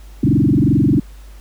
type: tone with frequency modulation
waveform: sine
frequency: 210.7 Hz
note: G#3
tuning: 25 cents sharp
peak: -10 dBFS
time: 0.23-1 s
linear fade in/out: 5 ms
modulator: 22.6 Hz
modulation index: 4.7
effects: added 50 Hz sine -35 dBFS peak until 1.4 s + pink hiss -49 dBFS RMS until 1.4 s